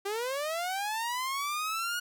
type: linear sweep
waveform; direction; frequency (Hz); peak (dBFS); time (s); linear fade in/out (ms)
sawtooth; up; 388.1 to 1453; -27; 0.05-2; 10
effects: none